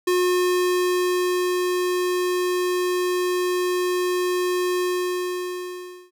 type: tone with ADSR envelope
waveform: square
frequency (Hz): 360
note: F#4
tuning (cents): -47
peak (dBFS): -18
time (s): 0.07-6.11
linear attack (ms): 7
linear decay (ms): 1500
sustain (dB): -3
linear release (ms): 1300
effects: none